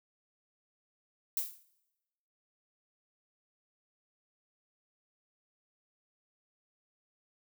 violet noise with exponential decay, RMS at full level -29 dBFS, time 1.37-1.63 s, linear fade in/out 2 ms, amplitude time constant 56 ms, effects noise-tail reverb RT60 1.0 s tail -21 dB re dry

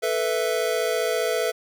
square chord, A suspended second, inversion none, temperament just, 440 / 495 / 660 Hz, A4 / B4 / E5, 0 / +4 / +2 cents, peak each -27 dBFS, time 0.02-1.52 s, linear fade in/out 20 ms, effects none

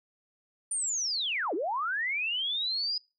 sine linear two-way sweep, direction down then up, 9230 to 293.7 to 4991 Hz, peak -28 dBFS, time 0.71-2.98 s, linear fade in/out 5 ms, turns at 1.54 s, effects noise-tail reverb RT60 0.3 s tail -25 dB re dry

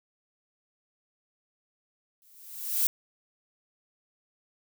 violet noise with exponential growth, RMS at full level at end -22 dBFS, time 2.22-2.87 s, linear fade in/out 1 ms, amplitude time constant 140 ms, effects none

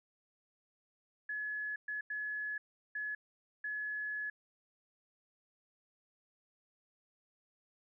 sine tone bursts at uneven times, 1701 Hz, G#6, 41 cents sharp, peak -36 dBFS, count 5, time 1.29-1.76 / 1.88-2.01 / 2.1-2.58 / 2.95-3.15 / 3.64-4.3 s, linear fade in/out 5 ms, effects none

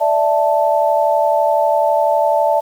sine chord, D suspended second, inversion none, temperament equal, 587.3 / 659.3 / 880 Hz, D5 / E5 / A5, 0 / 0 / 0 cents, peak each -16 dBFS, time 0-2.61 s, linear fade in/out 20 ms, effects 7-bit

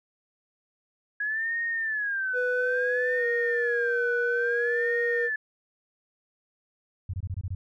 sine tone with vibrato, 1661.2 Hz, G#6, in tune, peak -26 dBFS, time 1.2-5.36 s, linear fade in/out 5 ms, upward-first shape sine, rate 0.59 Hz, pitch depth 190 cents each way
triangle tone with pitch glide, 496.7 to 476.5 Hz, B4 to A#4, +10 to +38 cents, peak -24 dBFS, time 2.33-5.3 s, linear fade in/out 50 ms, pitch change -72 cents, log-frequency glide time 3.16-3.26 s
sine tone bursts, 92.5 Hz, F#2, in tune, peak -28 dBFS, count 7, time 7.09-7.55 s, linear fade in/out 5 ms, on 46 ms, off 23 ms
effects none

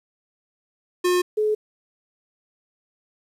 square / sine tone pair in turn, 358.8 / 426.9 Hz, F4 / G#4, +47 / +48 cents, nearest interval minor third, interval 301 cents, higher second, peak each -18 dBFS, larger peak neither, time 1.04-1.22 / 1.37-1.55 s, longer neither, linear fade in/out 10 ms, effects resampled to 32000 Hz + 9-bit

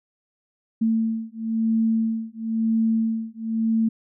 sine beating tone pair, 223.7 / 224.69 Hz, A3 / A3, +29 / +37 cents, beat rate 0.99 Hz, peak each -23 dBFS, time 0.81-3.89 s, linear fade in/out 10 ms, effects none

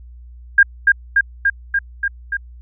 sine tone with echo, 1613 Hz, G6, 49 cents sharp, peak -5 dBFS, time 0.58-0.63 s, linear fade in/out 5 ms, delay 290 ms, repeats 6, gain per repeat -2 dB, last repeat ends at 2.37 s, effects added 60 Hz sine -36 dBFS peak until 2.61 s

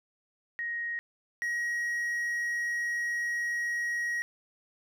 sine / triangle tone pair in turn, 1879 / 1896.4 Hz, A#6 / A#6, +13 / +29 cents, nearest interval unison, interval 16 cents, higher second, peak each -31 / -27 dBFS, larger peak second, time 0.59-0.99 / 1.42-4.22 s, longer second, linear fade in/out 0 ms, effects none

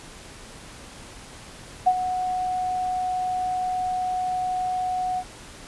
sine tone with ADSR envelope, 736 Hz, F#5, 9 cents flat, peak -12 dBFS, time 1.86-5.24 s, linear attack 14 ms, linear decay 56 ms, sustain -11 dB, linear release 60 ms, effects pink hiss -43 dBFS RMS until 5.67 s + resampled to 24000 Hz

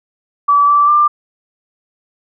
sine tone with pitch steps, 1151 / 1163 / 1189 Hz, D6 / D6 / D6, -35 / -17 / +21 cents, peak -7 dBFS, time 0.48-1.08 s, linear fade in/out 10 ms, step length 200 ms, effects none

